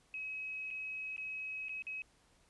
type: tone with dropouts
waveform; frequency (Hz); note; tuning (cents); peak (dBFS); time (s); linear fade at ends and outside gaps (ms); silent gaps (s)
sine; 2553; D#7; +44; -39; 0.14-2.02; 1; 0.705-0.71 / 1.164-1.179 / 1.685-1.693 / 1.822-1.868
effects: pink hiss -69 dBFS RMS until 2.49 s + resampled to 24000 Hz